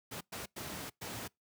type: noise bursts at uneven times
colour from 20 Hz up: pink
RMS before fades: -42 dBFS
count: 4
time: 0.11-0.21 / 0.32-0.46 / 0.56-0.9 / 1.01-1.28 s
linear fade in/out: 10 ms
effects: noise-tail reverb RT60 0.2 s tail -26 dB re dry + high-pass 100 Hz 12 dB/octave